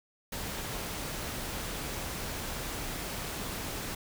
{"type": "noise", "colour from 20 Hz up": "pink", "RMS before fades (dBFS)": -37, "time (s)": [0.32, 3.95], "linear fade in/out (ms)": 5, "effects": []}